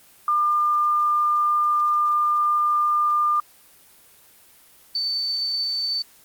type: tone pair in turn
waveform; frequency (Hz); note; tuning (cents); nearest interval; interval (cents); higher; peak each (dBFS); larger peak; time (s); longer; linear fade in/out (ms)
sine; 1201 / 4534; D6 / C#8; +38 / +38; octave + major seventh; 2300; second; -17 / -21; first; 0.28-3.4 / 4.95-6.02; first; 2
effects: white hiss -52 dBFS RMS until 6.24 s + Opus 24 kbps